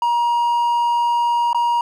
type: tone with dropouts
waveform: triangle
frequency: 949 Hz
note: A#5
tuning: 31 cents sharp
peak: -13 dBFS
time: 0.02-1.81 s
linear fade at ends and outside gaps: 2 ms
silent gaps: 1.531-1.546 s
effects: none